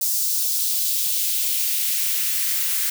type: noise with high-pass filter sweep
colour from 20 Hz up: blue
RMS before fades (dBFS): -22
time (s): 0.01-2.9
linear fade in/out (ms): 5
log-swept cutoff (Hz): 5500 to 1500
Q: 1.3
effects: none